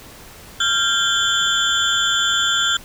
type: tone cluster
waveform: sine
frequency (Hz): 1385 / 1586 / 3139 / 3448 / 7140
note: F6 / G6 / G7 / A7 / A8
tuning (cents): -15 / +20 / +2 / -36 / +24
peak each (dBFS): -21 / -24 / -22 / -20 / -26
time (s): 0.6-2.77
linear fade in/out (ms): 5
effects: pink hiss -41 dBFS RMS until 2.84 s